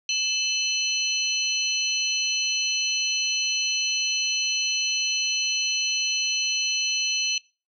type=tone cluster; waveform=sine; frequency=2631 / 3009 / 4175 / 5980 Hz; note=E7 / F#7 / C8 / F#8; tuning=-4 / +28 / -5 / +17 cents; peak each=-28 dBFS; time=0.09-7.38 s; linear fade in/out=2 ms; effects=noise-tail reverb RT60 0.3 s tail -21 dB re dry